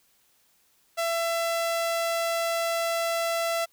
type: tone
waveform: sawtooth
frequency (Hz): 670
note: E5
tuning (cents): +28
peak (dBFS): -21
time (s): 0.97-3.66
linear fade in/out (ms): 20
effects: white hiss -65 dBFS RMS until 3.72 s